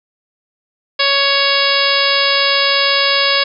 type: harmonic tone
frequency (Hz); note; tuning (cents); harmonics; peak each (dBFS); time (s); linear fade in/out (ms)
557; C#5; +8; 1 / 2 / 3 / 4 / 5 / 6 / 7 / 8 / 9; -20 / -20 / -20 / -20 / -20 / -20 / -20 / -20 / -20; 0.99-3.44; 10
effects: none